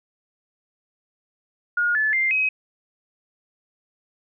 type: tone with pitch steps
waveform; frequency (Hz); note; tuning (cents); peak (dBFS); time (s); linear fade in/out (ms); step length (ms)
sine; 1432 / 1732.7 / 2097 / 2537; F6 / A6 / C7 / D#7; +43 / -27 / +3 / +33; -18; 1.77-2.49; 5; 180
effects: none